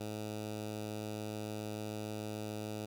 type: tone with notch filter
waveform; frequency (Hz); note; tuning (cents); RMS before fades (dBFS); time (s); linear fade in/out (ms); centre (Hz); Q
10% pulse; 106.8; G#2; +49; -41; 0-2.86; 10; 1700; 1.7
effects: none